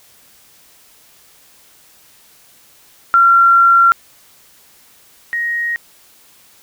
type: tone pair in turn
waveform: sine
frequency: 1371 / 1879 Hz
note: F6 / A#6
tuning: -32 / +13 cents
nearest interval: perfect fourth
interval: 545 cents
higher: second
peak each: -6 / -16 dBFS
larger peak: first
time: 3.14-3.92 / 5.33-5.76 s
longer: first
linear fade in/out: 0 ms
effects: white hiss -48 dBFS RMS until 6.62 s